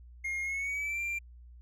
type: tone with pitch glide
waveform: triangle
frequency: 2137 to 2371 Hz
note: C7 to D7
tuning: +36 to +16 cents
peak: -30 dBFS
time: 0.24-1.19 s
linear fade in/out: 10 ms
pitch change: +180 cents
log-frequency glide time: 0.42-1.01 s
effects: added 60 Hz sine -49 dBFS peak until 1.61 s